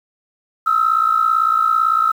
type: tone pair together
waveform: sine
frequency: 1277.1 / 1335 Hz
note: D#6 / E6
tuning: +45 / +22 cents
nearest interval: minor second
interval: 77 cents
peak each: -15 dBFS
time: 0.66-2.12 s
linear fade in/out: 10 ms
effects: tanh soft clip ceiling -5 dBFS + 7-bit